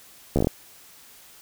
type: slowing click train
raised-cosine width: 2 ms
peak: -8 dBFS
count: 7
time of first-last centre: 0.36-0.471 s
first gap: 13 ms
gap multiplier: 1.14
effects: white hiss -50 dBFS RMS until 1.41 s

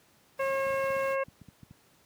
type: noise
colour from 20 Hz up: pink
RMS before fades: -48 dBFS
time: 0.37-1.17 s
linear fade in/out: 50 ms
type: harmonic tone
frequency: 541 Hz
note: C#5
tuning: 42 cents flat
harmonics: 1 / 2 / 3 / 4 / 5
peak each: -28 / -34 / -38 / -40 / -42 dBFS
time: 0.39-1.24 s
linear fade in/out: 10 ms
type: clicks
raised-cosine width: 5 ms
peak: -34 dBFS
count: 11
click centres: 0.667 / 0.705 / 0.741 / 0.84 / 0.904 / 0.966 / 1.284 / 1.416 / 1.486 / 1.632 / 1.71 s
effects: pink hiss -63 dBFS RMS until 2.05 s + high-pass 100 Hz 12 dB/octave

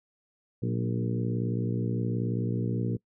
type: harmonic tone with a mistuned harmonic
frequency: 58.8 Hz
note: A#1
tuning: 16 cents sharp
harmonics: 2 / 3 / 4 / 5 / 6 / 7 / 8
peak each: -29 / -33 / -35 / -37 / -39 / -40 / -41 dBFS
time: 0.62-2.97 s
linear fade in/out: 10 ms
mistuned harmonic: 3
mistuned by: +61 cents
effects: noise-tail reverb RT60 0.1 s tail -24 dB re dry

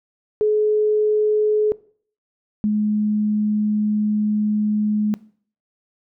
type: tone pair in turn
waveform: sine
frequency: 425.2 / 211.1 Hz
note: G#4 / G#3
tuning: +41 / +29 cents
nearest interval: octave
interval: 1212 cents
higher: first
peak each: -14 / -16 dBFS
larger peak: first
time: 0.41-1.72 / 2.64-5.14 s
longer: second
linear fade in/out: 0 ms
effects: noise-tail reverb RT60 0.5 s tail -20 dB re dry

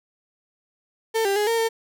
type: tone with pitch steps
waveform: 35% pulse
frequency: 448 / 395.8 / 417 / 459.2 / 452.6 Hz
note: A4 / G4 / G#4 / A#4 / A4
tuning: +31 / +17 / +7 / -26 / +49 cents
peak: -18 dBFS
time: 1.14-1.69 s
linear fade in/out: 20 ms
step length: 110 ms
effects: none

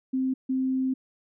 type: tone bursts at uneven times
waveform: sine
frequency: 261.3 Hz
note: C4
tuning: 2 cents flat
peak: -23 dBFS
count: 2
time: 0.13-0.34 / 0.49-0.94 s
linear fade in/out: 10 ms
effects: none

